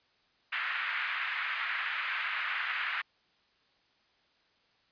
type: band-pass noise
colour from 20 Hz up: pink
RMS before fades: -34 dBFS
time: 0.52-3.02 s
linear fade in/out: 10 ms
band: 1400 to 2500 Hz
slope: 24 dB/octave
effects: white hiss -69 dBFS RMS until 4.91 s + resampled to 11025 Hz